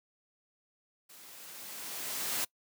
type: noise with level ramp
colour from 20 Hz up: white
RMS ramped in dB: -54 to -32 dBFS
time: 1.09-2.45 s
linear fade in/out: 10 ms
effects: noise-tail reverb RT60 0.1 s tail -24 dB re dry + high-pass 150 Hz 12 dB/octave